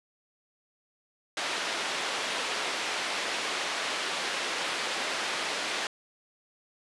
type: band-pass noise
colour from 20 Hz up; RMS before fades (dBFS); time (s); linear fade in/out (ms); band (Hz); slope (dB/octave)
white; -32; 1.37-5.87; 2; 330 to 3500; 12
effects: resampled to 24000 Hz